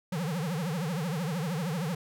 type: tone with vibrato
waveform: square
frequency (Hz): 165.4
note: E3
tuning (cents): +6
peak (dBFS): -30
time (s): 0.12-1.95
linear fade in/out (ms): 5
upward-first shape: triangle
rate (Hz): 13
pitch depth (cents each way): 280
effects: none